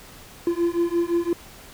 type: beating tone pair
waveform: triangle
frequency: 339.6 / 345.4 Hz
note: F4 / F4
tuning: -48 / -19 cents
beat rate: 5.8 Hz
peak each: -21 dBFS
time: 0.47-1.33 s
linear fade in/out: 2 ms
effects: pink hiss -45 dBFS RMS until 1.73 s

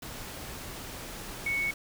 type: tone in noise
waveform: sine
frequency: 2217 Hz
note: C#7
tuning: in tune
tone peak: -27 dBFS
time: 1.46-1.71 s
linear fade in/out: 5 ms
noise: pink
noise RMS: -41 dBFS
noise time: 0.02-1.74 s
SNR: +11 dB
effects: none

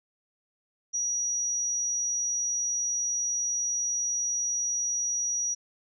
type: tone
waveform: sine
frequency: 5790 Hz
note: F#8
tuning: 38 cents flat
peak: -26 dBFS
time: 0.93-5.55 s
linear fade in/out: 20 ms
effects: none

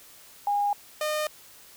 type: tone pair in turn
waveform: sine / sawtooth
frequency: 816 / 609.7 Hz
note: G#5 / D#5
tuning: -31 / -35 cents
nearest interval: perfect fourth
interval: 504 cents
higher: first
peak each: -22 dBFS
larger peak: neither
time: 0.47-0.73 / 1.01-1.27 s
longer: neither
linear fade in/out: 2 ms
effects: white hiss -51 dBFS RMS until 1.76 s

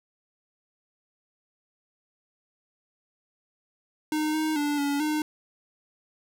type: tone with pitch steps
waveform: square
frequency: 307.2 / 312.1 / 292.2 / 284.6 / 304.9 Hz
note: D#4 / D#4 / D4 / C#4 / D#4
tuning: -22 / +5 / -9 / +46 / -35 cents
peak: -25 dBFS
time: 4.12-5.22 s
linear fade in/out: 2 ms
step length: 220 ms
effects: none

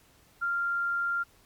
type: tone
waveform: sine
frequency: 1391 Hz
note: F6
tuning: 7 cents flat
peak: -26 dBFS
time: 0.41-1.24 s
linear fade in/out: 20 ms
effects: pink hiss -61 dBFS RMS until 1.45 s + MP3 96 kbps

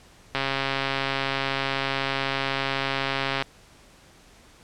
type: click train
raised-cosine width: 0.3 ms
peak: -9 dBFS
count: 419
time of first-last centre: 0.35-3.424 s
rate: 136 Hz
effects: pink hiss -53 dBFS RMS until 4.63 s + low-pass 9000 Hz 12 dB/octave

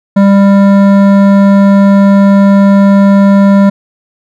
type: tone with hard clipping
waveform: sine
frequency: 198.3 Hz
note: G3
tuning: 20 cents sharp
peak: -4 dBFS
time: 0.16-3.7 s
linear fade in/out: 10 ms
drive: 13 dB
effects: none

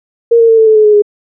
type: tone with pitch steps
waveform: sine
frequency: 466.2 / 458.5 / 450.8 / 443.4 / 436 / 428.7 / 421.6 / 414.6 Hz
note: A#4 / A#4 / A4 / A4 / A4 / A4 / G#4 / G#4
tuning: 0 / -29 / +42 / +13 / -16 / -45 / +26 / -3 cents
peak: -3 dBFS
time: 0.31-1.022 s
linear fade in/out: 10 ms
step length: 89 ms
effects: none

